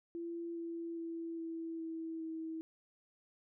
sine tone with pitch steps, 338.5 / 335.2 / 331.9 / 328.7 / 325.5 / 322.3 Hz, E4 / E4 / E4 / E4 / E4 / E4, +46 / +29 / +12 / -5 / -22 / -39 cents, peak -39 dBFS, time 0.15-2.61 s, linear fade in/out 0 ms, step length 410 ms, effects none

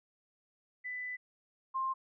sine tone pair in turn, 1995 / 1056.8 Hz, B6 / C6, +17 / +17 cents, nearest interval major seventh, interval 1100 cents, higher first, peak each -37 / -31 dBFS, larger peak second, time 0.84-1.17 / 1.74-1.94 s, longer first, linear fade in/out 20 ms, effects none

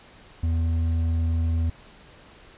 sine tone with hard clipping, 82.41 Hz, E2, in tune, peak -22 dBFS, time 0.43-1.7 s, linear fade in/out 5 ms, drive 5 dB, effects pink hiss -50 dBFS RMS until 2.57 s + resampled to 8000 Hz

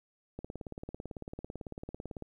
click train, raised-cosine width 2 ms, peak -27 dBFS, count 34, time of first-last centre 0.39-2.223 s, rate 18 Hz, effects 11-bit

